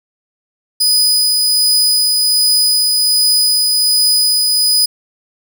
sawtooth tone with tremolo, 4978 Hz, D#8, in tune, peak -6 dBFS, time 0.8-4.86 s, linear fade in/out 10 ms, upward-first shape triangle, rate 1.3 Hz, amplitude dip 25%, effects none

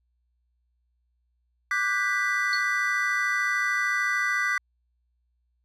triangle chord, G major seventh, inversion second, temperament equal with one note detuned, 1174.7 / 1480 / 1593.5 / 1975.5 Hz, D6 / F#6 / G6 / B6, 0 / 0 / +28 / 0 cents, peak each -29 / -28 / -29 / -24 dBFS, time 1.71-4.58 s, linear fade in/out 2 ms
sine tone with exponential decay, 4392 Hz, C#8, 17 cents flat, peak -24 dBFS, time 2.53-2.68 s, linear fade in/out 1 ms, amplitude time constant 32 ms
effects added 60 Hz sine -69 dBFS peak until 5.64 s

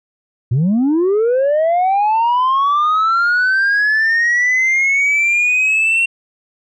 sine linear sweep, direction up, 110.6 to 2736 Hz, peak -9 dBFS, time 0.51-6.06 s, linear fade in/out 10 ms, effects tanh soft clip ceiling -10 dBFS

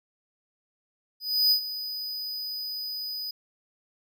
square tone with ADSR envelope, 4978 Hz, D#8, in tune, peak -18 dBFS, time 1.2-3.31 s, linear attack 310 ms, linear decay 90 ms, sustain -14 dB, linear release 5 ms, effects none

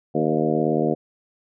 harmonic tone with a mistuned harmonic, 77.78 Hz, D#2, in tune, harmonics 2 / 3 / 4 / 5 / 6 / 7 / 8 / 9, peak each -27 / -25 / -25 / -25 / -26 / -30 / -29 / -29 dBFS, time 0.14-0.95 s, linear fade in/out 20 ms, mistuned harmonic 7, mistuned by -25 cents, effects none

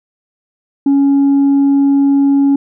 sine tone, 278.5 Hz, C#4, 8 cents sharp, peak -5 dBFS, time 0.86-2.56 s, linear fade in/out 5 ms, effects tanh soft clip ceiling -6 dBFS

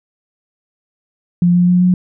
sine tone with pitch steps, 175.2 / 177.13 / 179.09 / 181.06 Hz, F3 / F3 / F3 / F#3, +6 / +25 / +44 / -37 cents, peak -8 dBFS, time 1.42-1.94 s, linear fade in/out 2 ms, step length 130 ms, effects none

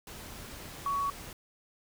sine tone in noise, 1122 Hz, C#6, 21 cents sharp, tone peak -28 dBFS, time 0.86-1.1 s, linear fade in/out 2 ms, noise pink, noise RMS -45 dBFS, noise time 0.07-1.33 s, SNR +14 dB, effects none

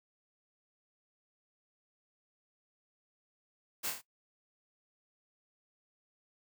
white noise with echo, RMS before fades -36 dBFS, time 3.83-3.91 s, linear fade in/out 20 ms, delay 27 ms, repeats 4, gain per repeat -4 dB, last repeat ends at 4.018 s, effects noise-tail reverb RT60 0.1 s tail -17 dB re dry + high-pass 150 Hz 12 dB/octave

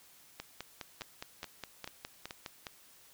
two click trains, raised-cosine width 0.2 ms, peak -23 / -24 dBFS, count 12 / 4, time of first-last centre 0.4-2.668 / 1.01-2.309 s, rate 4.85 / 2.31 Hz, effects white hiss -60 dBFS RMS until 3.13 s

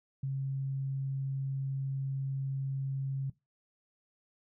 sine tone, 135.6 Hz, C#3, 38 cents flat, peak -31 dBFS, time 0.23-3.3 s, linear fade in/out 5 ms, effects noise-tail reverb RT60 0.2 s tail -19 dB re dry

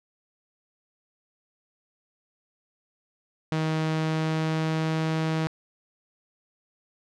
sawtooth tone with pitch glide, 158 to 159.47 Hz, D#3 to D#3, +27 to +43 cents, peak -20 dBFS, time 3.52-5.47 s, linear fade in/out 0 ms, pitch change +16 cents, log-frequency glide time 3.86-5.1 s, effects low-pass 5000 Hz 12 dB/octave

